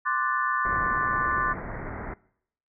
sine chord, D dominant seventh, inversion third, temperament equal with one note detuned, 1046.5 / 1174.7 / 1485.1 / 1760 Hz, C6 / D6 / F#6 / A6, 0 / 0 / +6 / 0 cents, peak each -29 / -27 / -30 / -29 dBFS, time 0.05-1.54 s, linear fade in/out 20 ms
pink low-pass noise, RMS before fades -35 dBFS, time 0.65-2.14 s, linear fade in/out 5 ms, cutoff 2100 Hz, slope 96 dB/octave
effects noise-tail reverb RT60 0.7 s tail -23 dB re dry

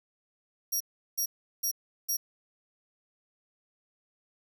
20% pulse tone bursts, 5660 Hz, F8, 22 cents sharp, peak -22 dBFS, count 4, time 0.72-2.17 s, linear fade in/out 10 ms, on 85 ms, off 370 ms, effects none

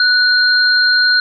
sine tone pair together, 1480 / 4189 Hz, F#6 / C8, 0 / +1 cents, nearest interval octave + tritone, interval 1801 cents, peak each -11 / -13 dBFS, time 0-1.2 s, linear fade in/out 2 ms, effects none

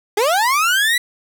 30% pulse linear sweep, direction up, 390.1 to 1987 Hz, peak -11 dBFS, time 0.17-0.98 s, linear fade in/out 5 ms, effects none

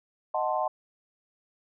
sine chord, D# diminished seventh, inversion none, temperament equal, 622.3 / 740 / 880 / 1046.5 Hz, D#5 / F#5 / A5 / C6, 0 / 0 / 0 / 0 cents, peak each -30 / -30 / -31 / -32 dBFS, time 0.34-0.68 s, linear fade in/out 5 ms, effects none

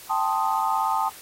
sine chord, A half-diminished seventh, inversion third, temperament equal, 784 / 880 / 1046.5 / 1244.5 Hz, G5 / A5 / C6 / Eb6, 0 / 0 / 0 / 0 cents, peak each -27 / -24 / -29 / -27 dBFS, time 0.09-1.1 s, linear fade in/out 20 ms, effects white hiss -44 dBFS RMS until 1.21 s + AAC 48 kbps

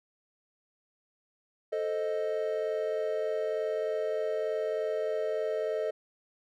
triangle chord, A diminished, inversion none, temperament equal, 440 / 523.3 / 622.3 Hz, A4 / C5 / Eb5, 0 / 0 / 0 cents, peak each -30 / -35 / -30 dBFS, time 1.72-5.91 s, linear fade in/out 10 ms, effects none

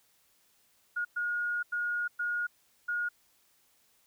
sine tone bursts at uneven times, 1436 Hz, F6, 48 cents sharp, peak -29 dBFS, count 5, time 0.96-1.05 / 1.16-1.63 / 1.72-2.08 / 2.19-2.47 / 2.88-3.09 s, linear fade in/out 10 ms, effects white hiss -68 dBFS RMS until 4.06 s

